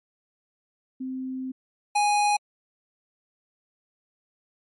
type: tone pair in turn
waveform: sine / square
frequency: 260 / 827.5 Hz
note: C4 / G#5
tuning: -11 / -6 cents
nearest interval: octave + minor sixth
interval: 2005 cents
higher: second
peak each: -29 / -20 dBFS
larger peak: second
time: 1-1.52 / 1.95-2.37 s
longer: first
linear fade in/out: 10 ms
effects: MP3 48 kbps